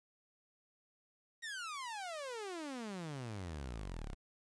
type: exponential sweep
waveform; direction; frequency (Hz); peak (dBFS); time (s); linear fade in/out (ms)
sawtooth; down; 1910 to 30.92; -38; 1.42-4.15; 20
effects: resampled to 22050 Hz + 11-bit